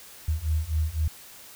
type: beating tone pair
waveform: sine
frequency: 76.3 / 80.2 Hz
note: D#2 / E2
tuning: -33 / -47 cents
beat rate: 3.9 Hz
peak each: -27 / -26 dBFS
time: 0.28-1.08 s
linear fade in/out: 5 ms
effects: white hiss -47 dBFS RMS until 1.55 s